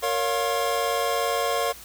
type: tone cluster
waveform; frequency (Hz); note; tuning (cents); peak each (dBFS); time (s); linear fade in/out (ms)
square; 463.3 / 561 / 706 / 1075; A#4 / C#5 / F5 / C6; -11 / +21 / +19 / +47; -29; 0.02-1.73; 20
effects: added 60 Hz sine -52 dBFS peak until 1.84 s + white hiss -44 dBFS RMS until 1.84 s